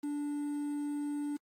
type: tone with quantisation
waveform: triangle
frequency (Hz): 291.4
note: D4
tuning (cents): -13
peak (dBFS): -31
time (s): 0.03-1.37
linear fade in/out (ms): 10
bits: 9
effects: AAC 48 kbps